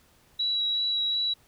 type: tone with vibrato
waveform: sine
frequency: 3900 Hz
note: B7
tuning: 23 cents flat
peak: -24 dBFS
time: 0.39-1.34 s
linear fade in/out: 10 ms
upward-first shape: sine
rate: 2.7 Hz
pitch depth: 11 cents each way
effects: pink hiss -61 dBFS RMS until 1.47 s